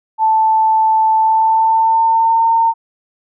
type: tone with pitch glide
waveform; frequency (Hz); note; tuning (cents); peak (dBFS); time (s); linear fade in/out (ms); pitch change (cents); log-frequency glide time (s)
sine; 880 to 911; A5 to A#5; 0 to -40; -9; 0.18-2.74; 50; +60; 1.16-2.48
effects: none